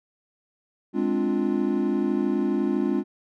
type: chord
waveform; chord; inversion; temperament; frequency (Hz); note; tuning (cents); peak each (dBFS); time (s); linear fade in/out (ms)
triangle; D half-diminished seventh; second; equal; 207.7 / 261.6 / 293.7 / 349.2; Ab3 / C4 / D4 / F4; 0 / 0 / 0 / 0; -25; 0.93-3.04; 50
effects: none